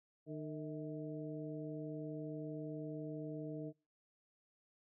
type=harmonic tone with a mistuned harmonic; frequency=152.3 Hz; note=D#3; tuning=37 cents flat; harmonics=1 / 2 / 3 / 4; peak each=-46 / -45 / -48 / -51 dBFS; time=0.26-3.73 s; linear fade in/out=50 ms; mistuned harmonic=4; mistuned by=+83 cents; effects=noise-tail reverb RT60 0.3 s tail -24 dB re dry